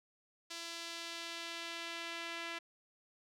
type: tone with band-pass filter sweep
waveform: sawtooth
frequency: 336 Hz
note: E4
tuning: 33 cents sharp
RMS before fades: -44 dBFS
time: 0.5-2.59 s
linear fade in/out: 10 ms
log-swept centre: 4700 to 2500 Hz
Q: 1.2
effects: none